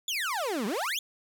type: exponential two-way sweep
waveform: 30% pulse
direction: down then up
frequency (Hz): 3590 to 189.1 to 3590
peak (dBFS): -26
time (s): 0.08-0.99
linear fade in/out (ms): 2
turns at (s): 0.66
effects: none

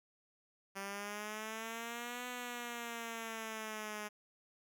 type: exponential two-way sweep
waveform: 5% pulse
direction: up then down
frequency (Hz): 194.9 to 248.4 to 208.9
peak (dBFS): -30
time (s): 0.75-4.09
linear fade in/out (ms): 20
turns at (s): 2.27
effects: none

